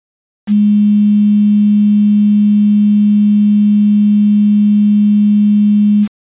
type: tone with quantisation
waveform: sine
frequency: 207.7 Hz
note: G#3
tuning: in tune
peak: -6 dBFS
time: 0.47-6.08 s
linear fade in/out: 50 ms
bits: 5
effects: resampled to 8000 Hz